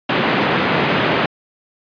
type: band-pass noise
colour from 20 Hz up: pink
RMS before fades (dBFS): -17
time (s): 0.09-1.26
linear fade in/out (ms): 5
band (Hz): 140 to 3200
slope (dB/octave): 24
effects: resampled to 11025 Hz